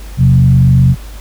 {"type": "tone with frequency modulation", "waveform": "sine", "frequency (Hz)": 129.4, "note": "C3", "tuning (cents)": -19, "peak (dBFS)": -4, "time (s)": [0.17, 0.96], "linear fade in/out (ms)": 50, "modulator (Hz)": 48, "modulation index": 0.82, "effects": ["added 50 Hz sine -26 dBFS peak until 1.2 s", "pink hiss -37 dBFS RMS until 1.2 s"]}